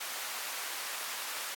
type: high-pass noise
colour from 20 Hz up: pink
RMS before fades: -39 dBFS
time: 0-1.55 s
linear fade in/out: 10 ms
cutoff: 990 Hz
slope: 12 dB/octave
effects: AAC 64 kbps